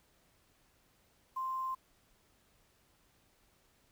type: tone with quantisation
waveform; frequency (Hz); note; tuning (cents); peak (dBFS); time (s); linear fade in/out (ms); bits
sine; 1046.5; C6; 0; -34; 1.36-1.75; 10; 10
effects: pink hiss -70 dBFS RMS until 3.91 s